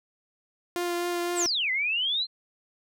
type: tone with vibrato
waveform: sawtooth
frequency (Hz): 349.2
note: F4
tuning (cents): 0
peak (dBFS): -23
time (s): 0.76-1.46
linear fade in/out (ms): 0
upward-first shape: triangle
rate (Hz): 3.9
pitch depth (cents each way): 14
type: exponential two-way sweep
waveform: sine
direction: down then up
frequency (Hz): 8870 to 1990 to 4226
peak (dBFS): -24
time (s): 1.35-2.27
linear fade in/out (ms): 50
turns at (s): 1.71
effects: none